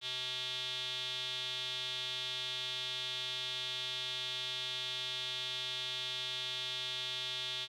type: tone with band-pass filter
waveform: square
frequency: 126.9 Hz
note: B2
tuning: 47 cents sharp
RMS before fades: -39 dBFS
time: 0.01-7.68 s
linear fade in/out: 50 ms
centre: 3500 Hz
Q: 6.4
effects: none

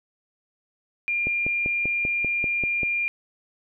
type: tone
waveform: sine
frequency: 2400 Hz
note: D7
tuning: 37 cents sharp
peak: -22 dBFS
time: 1.08-3.08 s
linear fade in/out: 0 ms
type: click train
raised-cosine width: 2 ms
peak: -18 dBFS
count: 9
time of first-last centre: 1.27-2.833 s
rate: 5.12 Hz
effects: none

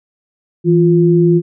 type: tone pair together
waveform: sine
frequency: 164.81 / 349.2 Hz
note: E3 / F4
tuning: 0 / 0 cents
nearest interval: octave + minor second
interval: 1300 cents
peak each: -10 dBFS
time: 0.64-1.42 s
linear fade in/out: 50 ms
effects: none

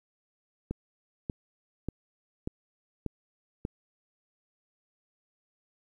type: click train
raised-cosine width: 3 ms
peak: -19 dBFS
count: 6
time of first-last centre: 0.71-3.651 s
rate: 1.7 Hz
effects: 10-bit

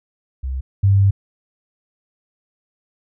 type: tone pair in turn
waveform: sine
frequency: 65.41 / 98.63 Hz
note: C2 / G2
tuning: 0 / +11 cents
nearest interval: perfect fifth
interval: 711 cents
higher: second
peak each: -21 / -10 dBFS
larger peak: second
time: 0.43-0.61 / 0.83-1.11 s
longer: second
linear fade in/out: 10 ms
effects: none

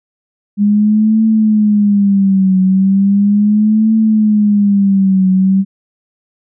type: tone with vibrato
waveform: sine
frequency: 203.4 Hz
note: G#3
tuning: 36 cents flat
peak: -7 dBFS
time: 0.57-5.65 s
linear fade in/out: 50 ms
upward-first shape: triangle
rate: 0.37 Hz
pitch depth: 150 cents each way
effects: none

